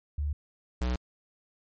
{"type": "tone pair in turn", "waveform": ["sine", "square"], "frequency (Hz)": [73.2, 61.55], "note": ["D2", "B1"], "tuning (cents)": [-5, -5], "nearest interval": "minor third", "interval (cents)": 300, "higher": "first", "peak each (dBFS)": -27, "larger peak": "neither", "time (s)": [[0.18, 0.33], [0.81, 0.96]], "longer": "neither", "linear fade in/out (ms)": 5, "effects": ["MP3 32 kbps"]}